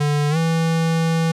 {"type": "tone with pitch glide", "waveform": "square", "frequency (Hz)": [146.83, 163.86], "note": ["D3", "E3"], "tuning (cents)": [0, -10], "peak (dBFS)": -17, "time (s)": [0, 1.32], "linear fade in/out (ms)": 10, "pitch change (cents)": 190, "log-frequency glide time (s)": [0.3, 0.37], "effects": ["low-pass 9000 Hz 12 dB/octave"]}